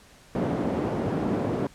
white band-pass noise, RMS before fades -27 dBFS, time 0.35-1.67 s, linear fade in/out 2 ms, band 120 to 390 Hz, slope 12 dB/octave, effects pink hiss -53 dBFS RMS until 1.74 s + low-pass 10000 Hz 12 dB/octave

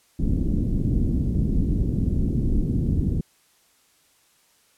pink low-pass noise, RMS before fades -22 dBFS, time 0.19-3.21 s, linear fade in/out 5 ms, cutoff 290 Hz, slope 24 dB/octave, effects white hiss -61 dBFS RMS until 4.77 s + low-pass 12000 Hz 12 dB/octave

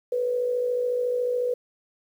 sine tone with amplitude modulation, 492.7 Hz, B4, 4 cents flat, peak -20 dBFS, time 0.12-1.54 s, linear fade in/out 5 ms, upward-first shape sine, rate 54 Hz, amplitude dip 50%, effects 9-bit

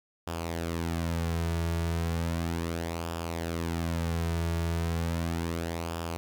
sawtooth tone with flanger, 83.6 Hz, E2, 25 cents sharp, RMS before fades -31 dBFS, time 0.27-6.17 s, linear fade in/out 0 ms, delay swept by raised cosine 0.48 to 3.88 ms, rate 0.35 Hz, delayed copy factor -0.55, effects none

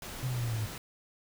pink noise, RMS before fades -42 dBFS, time 0.02-0.78 s, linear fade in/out 2 ms
sine linear sweep, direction down, 130.81 to 105.6 Hz, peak -30 dBFS, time 0.22-0.67 s, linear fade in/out 20 ms
effects none

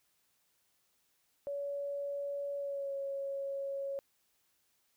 sine tone with pitch glide, 566 to 552.1 Hz, C#5 to C#5, +36 to -7 cents, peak -35 dBFS, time 1.47-3.99 s, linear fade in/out 0 ms, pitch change -43 cents, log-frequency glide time 2.57-2.94 s, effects white hiss -75 dBFS RMS until 4.96 s

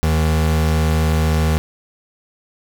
square tone pair together, 78.3 / 158.88 Hz, D#2 / D#3, +11 / +37 cents, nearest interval octave, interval 1226 cents, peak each -16 / -20 dBFS, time 0.03-1.58 s, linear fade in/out 0 ms, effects none

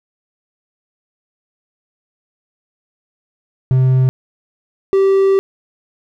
triangle tone pair in turn, 129.7 / 388.7 Hz, C3 / G4, -15 / -15 cents, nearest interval octave + perfect fifth, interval 1900 cents, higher second, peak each -7 dBFS, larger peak neither, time 3.71-4.09 / 4.93-5.39 s, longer second, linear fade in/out 0 ms, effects none

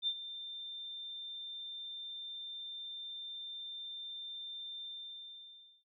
sine tone with ADSR envelope, 3584 Hz, A7, 31 cents sharp, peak -29 dBFS, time 0.02-5.84 s, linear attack 53 ms, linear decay 61 ms, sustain -13 dB, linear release 1000 ms, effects none

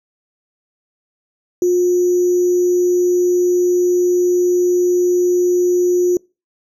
sine tone with sample-and-hold, 357.1 Hz, F4, 39 cents sharp, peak -11 dBFS, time 1.62-6.17 s, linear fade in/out 2 ms, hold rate 6300 Hz, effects noise-tail reverb RT60 0.3 s tail -26 dB re dry + low-pass 11000 Hz 12 dB/octave

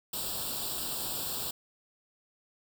white noise with comb filter, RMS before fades -35 dBFS, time 0.13-1.51 s, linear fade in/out 5 ms, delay 0.24 ms, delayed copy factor +0.9, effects none

